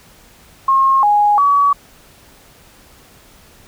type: tone with pitch steps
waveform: sine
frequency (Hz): 1076 / 828 / 1135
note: C6 / G#5 / C#6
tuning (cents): +48 / -5 / +41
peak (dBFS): -9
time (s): 0.68-1.73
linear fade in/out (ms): 5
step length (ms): 350
effects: pink hiss -46 dBFS RMS until 3.67 s